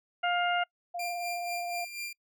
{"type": "harmonic tone", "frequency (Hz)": 705, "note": "F5", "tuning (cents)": 16, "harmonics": [1, 2, 3, 4], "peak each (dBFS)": [-28, -31, -36, -35], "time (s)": [0.23, 0.64], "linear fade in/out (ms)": 10}
{"type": "tone with vibrato", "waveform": "sine", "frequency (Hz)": 698.5, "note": "F5", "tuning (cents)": 0, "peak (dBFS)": -33, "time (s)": [0.94, 1.85], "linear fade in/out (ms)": 10, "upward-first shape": "square", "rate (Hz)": 19, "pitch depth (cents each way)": 14}
{"type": "tone with tremolo", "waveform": "sawtooth", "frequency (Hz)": 2385, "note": "D7", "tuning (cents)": 26, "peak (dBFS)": -31, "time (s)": [0.99, 2.13], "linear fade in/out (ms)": 5, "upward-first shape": "sine", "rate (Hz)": 4.1, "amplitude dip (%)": 60}
{"effects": ["noise-tail reverb RT60 0.1 s tail -26 dB re dry"]}